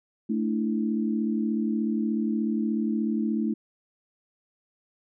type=chord; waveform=sine; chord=A suspended fourth; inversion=none; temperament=just; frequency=220 / 293.3 / 330 Hz; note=A3 / D4 / E4; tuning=0 / -2 / +2 cents; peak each=-25 / -31 / -31 dBFS; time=0.29-3.54 s; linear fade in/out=10 ms; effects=none